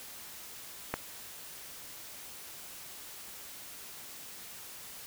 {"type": "click", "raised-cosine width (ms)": 0.5, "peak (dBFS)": -15, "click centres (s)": 0.94, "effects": ["white hiss -47 dBFS RMS until 5.06 s"]}